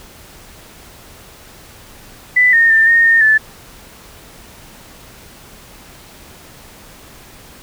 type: tone with pitch steps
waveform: sine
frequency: 1992 / 1837 / 1791 / 1845 / 1830 / 1746 Hz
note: B6 / A#6 / A6 / A#6 / A#6 / A6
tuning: +14 / -26 / +30 / -18 / -32 / -14 cents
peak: -7 dBFS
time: 2.36-3.38 s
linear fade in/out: 10 ms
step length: 170 ms
effects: pink hiss -40 dBFS RMS until 7.62 s